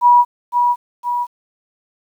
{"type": "tone with echo", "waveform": "sine", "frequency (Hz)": 969, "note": "B5", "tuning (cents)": -33, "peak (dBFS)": -6, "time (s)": [0.01, 0.25], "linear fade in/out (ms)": 50, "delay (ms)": 510, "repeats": 2, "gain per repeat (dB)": -5, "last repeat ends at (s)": 1.27, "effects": ["8-bit"]}